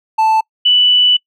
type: tone pair in turn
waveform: triangle / sine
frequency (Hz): 880 / 2971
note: A5 / F#7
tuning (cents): 0 / +6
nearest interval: octave + major sixth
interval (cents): 2106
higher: second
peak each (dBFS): -7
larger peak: neither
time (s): 0.18-0.41 / 0.65-1.17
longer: second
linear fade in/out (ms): 10
effects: noise-tail reverb RT60 0.1 s tail -26 dB re dry